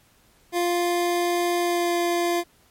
25% pulse tone with pitch glide, 349.2 to 346.2 Hz, F4 to F4, 0 to -15 cents, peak -17 dBFS, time 0.52-2.44 s, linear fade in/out 50 ms, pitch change -15 cents, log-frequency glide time 1.59-1.95 s, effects pink hiss -59 dBFS RMS until 2.7 s + MP3 64 kbps

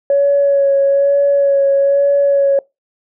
sine tone with vibrato, 559 Hz, C#5, 14 cents sharp, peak -8 dBFS, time 0.1-2.59 s, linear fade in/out 2 ms, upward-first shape sine, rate 1.1 Hz, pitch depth 19 cents each way, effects noise-tail reverb RT60 0.2 s tail -23 dB re dry + tanh soft clip ceiling -4 dBFS

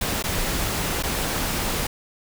pink noise with dropouts, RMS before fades -25 dBFS, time 0.01-1.87 s, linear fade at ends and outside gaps 5 ms, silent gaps 0.226-0.239 / 1.027-1.034 s, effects none

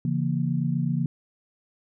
sine chord, A# diminished, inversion first, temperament just, 139.85 / 167.82 / 233.1 Hz, C#3 / E3 / A#3, +16 / +31 / 0 cents, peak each -26 / -26 / -29 dBFS, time 0.05-1.06 s, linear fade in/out 2 ms, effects none

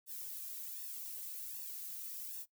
violet noise with flanger, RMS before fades -45 dBFS, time 0.06-2.46 s, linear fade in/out 50 ms, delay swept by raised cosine 1.1 to 2.5 ms, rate 1.3 Hz, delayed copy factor +0.85, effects noise-tail reverb RT60 0.1 s tail -17 dB re dry

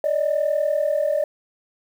sine tone pair together, 577.7 / 618 Hz, D5 / D#5, -29 / -12 cents, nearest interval minor second, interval 117 cents, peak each -20 dBFS, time 0.04-1.24 s, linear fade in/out 2 ms, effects tanh soft clip ceiling -13 dBFS + 8-bit

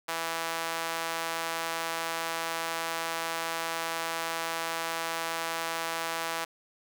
sawtooth tone with high-pass filter, 164.81 Hz, E3, in tune, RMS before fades -33 dBFS, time 0.08-6.45 s, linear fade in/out 10 ms, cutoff 860 Hz, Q 0.98, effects none

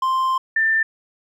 triangle / sine tone pair in turn, 1046.5 / 1785 Hz, C6 / A6, 0 / +24 cents, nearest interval major sixth, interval 924 cents, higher second, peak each -15 dBFS, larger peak neither, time 0.02-0.38 / 0.56-0.83 s, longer first, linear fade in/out 5 ms, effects none

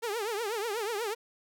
sawtooth tone with vibrato, 435.7 Hz, A4, 17 cents flat, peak -27 dBFS, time 0.02-1.15 s, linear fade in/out 20 ms, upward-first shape triangle, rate 8.2 Hz, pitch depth 200 cents each way, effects none

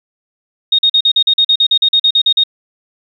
sine tone bursts, 3718 Hz, A#7, 5 cents flat, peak -7 dBFS, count 16, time 0.72-2.437 s, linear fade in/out 5 ms, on 67 ms, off 43 ms, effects 8-bit

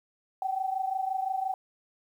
sine tone pair together, 758.2 / 784 Hz, F#5 / G5, +42 / 0 cents, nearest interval minor second, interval 58 cents, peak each -29 / -33 dBFS, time 0.42-1.54 s, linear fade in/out 2 ms, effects 10-bit

